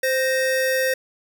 square tone pair together, 521 / 1860.9 Hz, C5 / A#6, -7 / -3 cents, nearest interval octave + minor seventh, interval 2204 cents, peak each -21 / -24 dBFS, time 0.03-0.94 s, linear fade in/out 5 ms, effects 9-bit

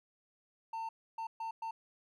triangle tone bursts at uneven times, 900 Hz, A5, 39 cents sharp, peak -35 dBFS, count 4, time 0.73-0.89 / 1.18-1.27 / 1.4-1.51 / 1.62-1.71 s, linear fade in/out 5 ms, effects none

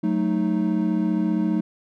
triangle chord, D# diminished, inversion first, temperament equal, 185 / 220 / 311.1 Hz, F#3 / A3 / D#4, 0 / 0 / 0 cents, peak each -22 dBFS, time 0.03-1.61 s, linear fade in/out 10 ms, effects none

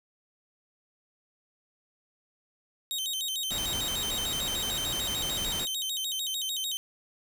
sawtooth tone with vibrato, 3413 Hz, G#7, 47 cents sharp, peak -27 dBFS, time 2.91-6.77 s, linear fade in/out 0 ms, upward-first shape square, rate 6.7 Hz, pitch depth 170 cents each way
pink noise, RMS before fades -37 dBFS, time 3.5-5.66 s, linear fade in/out 20 ms
effects none

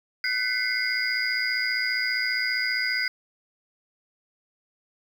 sine tone cluster, 1508 / 2018 / 2133 / 4885 Hz, F#6 / B6 / C7 / D#8, +32 / +37 / +33 / -33 cents, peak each -29 dBFS, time 0.24-3.08 s, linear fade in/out 2 ms, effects 8-bit

